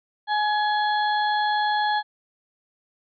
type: harmonic tone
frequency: 842 Hz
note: G#5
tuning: 24 cents sharp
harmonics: 1 / 2 / 4 / 5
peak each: -21 / -27 / -33 / -35 dBFS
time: 0.27-2.03 s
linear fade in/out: 50 ms
effects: none